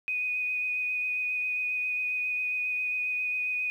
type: tone with vibrato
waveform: sine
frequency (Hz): 2489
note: D#7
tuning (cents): 0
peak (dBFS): -27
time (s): 0.08-3.7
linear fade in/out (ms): 0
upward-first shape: sine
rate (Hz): 7.4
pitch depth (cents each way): 14
effects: 10-bit